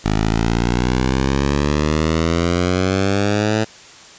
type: exponential sweep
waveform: 10% pulse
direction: up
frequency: 51.91 to 110.4 Hz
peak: -7 dBFS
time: 0.04-3.65 s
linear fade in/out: 20 ms
effects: white hiss -41 dBFS RMS until 4.18 s + resampled to 16000 Hz